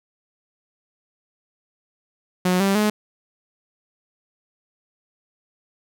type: tone with pitch steps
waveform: sawtooth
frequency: 181.9 / 196.08 / 211.4 Hz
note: F#3 / G3 / G#3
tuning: -29 / +1 / +31 cents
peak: -13 dBFS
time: 2.45-2.9 s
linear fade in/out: 5 ms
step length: 150 ms
effects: none